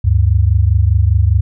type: tone pair together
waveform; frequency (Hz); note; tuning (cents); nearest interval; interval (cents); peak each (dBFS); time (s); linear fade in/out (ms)
sine; 75.03 / 100; D2 / G2; +38 / +35; perfect fourth; 497; -11; 0.04-1.41; 10
effects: none